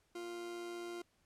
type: tone with amplitude modulation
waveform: 40% pulse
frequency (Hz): 349.2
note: F4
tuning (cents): 0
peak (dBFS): -40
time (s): 0.15-1.02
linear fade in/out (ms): 5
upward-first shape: sine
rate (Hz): 115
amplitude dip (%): 35
effects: pink hiss -75 dBFS RMS until 1.25 s + low-pass 11000 Hz 12 dB/octave